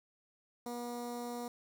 15% pulse tone with notch filter, 240.7 Hz, B3, 44 cents flat, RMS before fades -41 dBFS, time 0.66-1.48 s, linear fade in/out 2 ms, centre 2600 Hz, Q 0.88, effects none

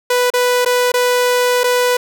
sawtooth tone with dropouts, 494 Hz, B4, in tune, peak -8 dBFS, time 0.1-1.97 s, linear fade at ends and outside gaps 5 ms, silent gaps 0.303-0.337 / 0.649-0.659 / 0.919-0.939 / 1.635-1.64 s, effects none

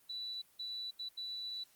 sine tone bursts at uneven times, 3959 Hz, B7, 3 cents sharp, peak -39 dBFS, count 4, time 0.09-0.42 / 0.59-0.91 / 0.99-1.09 / 1.17-1.64 s, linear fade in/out 10 ms, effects white hiss -67 dBFS RMS until 1.75 s + Opus 32 kbps

